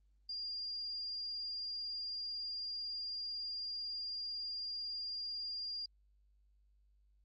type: tone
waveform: sine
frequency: 4806 Hz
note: D8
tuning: 39 cents sharp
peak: -39 dBFS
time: 0.29-5.86 s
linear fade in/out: 5 ms
effects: added 50 Hz sine -67 dBFS peak until 7.24 s + Opus 24 kbps